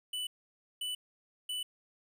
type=tone bursts; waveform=square; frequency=2981 Hz; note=F#7; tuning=12 cents sharp; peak=-35 dBFS; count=3; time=0.13-1.63 s; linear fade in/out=5 ms; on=140 ms; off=540 ms; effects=11-bit